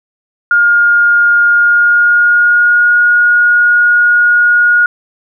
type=tone with pitch glide; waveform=sine; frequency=1418 to 1439.5 Hz; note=F6 to F#6; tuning=+26 to -48 cents; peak=-5 dBFS; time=0.51-4.86 s; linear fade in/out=2 ms; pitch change=+26 cents; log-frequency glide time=1.47-2.98 s; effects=none